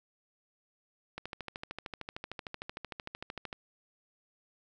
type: click train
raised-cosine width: 0.3 ms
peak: -23 dBFS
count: 32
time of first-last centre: 1.18-3.528 s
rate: 13.2 Hz
effects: none